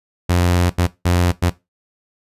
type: tone bursts at uneven times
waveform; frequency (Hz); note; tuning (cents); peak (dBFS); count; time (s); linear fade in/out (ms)
sawtooth; 88.3; F2; +20; -9; 4; 0.29-0.7 / 0.78-0.87 / 1.05-1.32 / 1.42-1.5; 10
effects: noise-tail reverb RT60 0.2 s tail -17 dB re dry + resampled to 32000 Hz